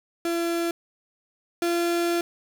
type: tone pair in turn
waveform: 35% pulse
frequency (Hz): 338.6 / 342.9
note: E4 / F4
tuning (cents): +46 / -32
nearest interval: unison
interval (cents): 22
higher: second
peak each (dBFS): -22 / -20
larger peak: second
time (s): 0.25-0.71 / 1.62-2.21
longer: second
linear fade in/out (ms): 2
effects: 8-bit